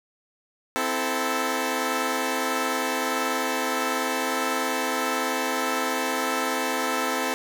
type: chord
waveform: 10% pulse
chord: A minor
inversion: first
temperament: equal with one note detuned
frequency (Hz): 259.7 / 329.6 / 440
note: C4 / E4 / A4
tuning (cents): -13 / 0 / 0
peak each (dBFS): -19 / -22 / -20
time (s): 0.76-7.34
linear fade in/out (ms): 0
effects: none